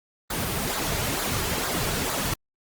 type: noise with flanger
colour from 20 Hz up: pink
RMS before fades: -27 dBFS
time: 0.3-2.34 s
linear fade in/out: 5 ms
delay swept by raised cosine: 0.34 to 4.04 ms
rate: 2.2 Hz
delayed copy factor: -0.6
effects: Opus 24 kbps